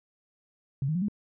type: tone with pitch steps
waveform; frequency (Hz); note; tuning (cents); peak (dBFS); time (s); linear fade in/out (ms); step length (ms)
sine; 136 / 156.22 / 179.45 / 206.1; C#3 / D#3 / F3 / G#3; -33 / +7 / +47 / -13; -25; 0.82-1.084; 2; 66
effects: none